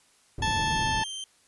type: low-pass noise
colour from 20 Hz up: white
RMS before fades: -33 dBFS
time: 0.38-1.03 s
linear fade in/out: 5 ms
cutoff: 180 Hz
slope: 12 dB/octave
type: tone with pitch glide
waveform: sawtooth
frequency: 3316 to 3132 Hz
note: G#7 to G7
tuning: -3 to -2 cents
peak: -31 dBFS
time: 0.42-1.24 s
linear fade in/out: 2 ms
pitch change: -99 cents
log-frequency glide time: 0.55-1.13 s
type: harmonic tone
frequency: 880 Hz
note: A5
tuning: in tune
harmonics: 1 / 2 / 3 / 4 / 5 / 6 / 7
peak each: -27 / -31 / -36 / -39 / -41 / -40 / -44 dBFS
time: 0.42-1.04 s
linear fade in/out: 5 ms
effects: white hiss -62 dBFS RMS until 1.47 s + resampled to 24000 Hz